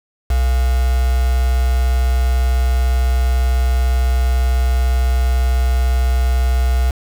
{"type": "tone with quantisation", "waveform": "sine", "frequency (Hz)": 63, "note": "B1", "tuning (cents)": 35, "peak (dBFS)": -12, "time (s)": [0.3, 6.91], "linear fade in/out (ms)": 5, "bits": 4, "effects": []}